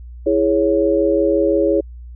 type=chord; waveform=sine; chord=C# minor; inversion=first; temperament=equal; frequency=329.6 / 415.3 / 554.4 Hz; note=E4 / G#4 / C#5; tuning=0 / 0 / 0 cents; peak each=-17 dBFS; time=0.26-1.81 s; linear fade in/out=10 ms; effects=added 60 Hz sine -32 dBFS peak until 2.15 s